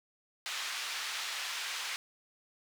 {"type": "band-pass noise", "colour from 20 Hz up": "white", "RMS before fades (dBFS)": -38, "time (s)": [0.46, 1.96], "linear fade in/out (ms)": 0, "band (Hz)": [1200, 4200], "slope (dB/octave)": 12, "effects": []}